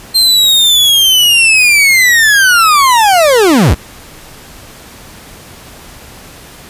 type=linear sweep; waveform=40% pulse; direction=down; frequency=4186 to 41 Hz; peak=-4 dBFS; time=0.14-3.75 s; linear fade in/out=20 ms; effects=pink hiss -34 dBFS RMS until 6.69 s + resampled to 32000 Hz